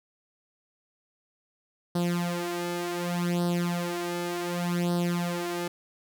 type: tone with flanger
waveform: sawtooth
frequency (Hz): 174.4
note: F3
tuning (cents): -2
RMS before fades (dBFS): -29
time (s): 1.95-5.68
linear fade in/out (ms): 5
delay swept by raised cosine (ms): 0.21 to 3.41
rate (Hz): 0.67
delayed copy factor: +0.8
effects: none